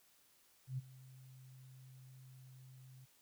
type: tone with ADSR envelope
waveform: sine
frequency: 130 Hz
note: C3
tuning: 11 cents flat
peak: -36 dBFS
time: 0.67-3.06 s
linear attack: 110 ms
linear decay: 26 ms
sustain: -19 dB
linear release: 20 ms
effects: white hiss -70 dBFS RMS until 3.21 s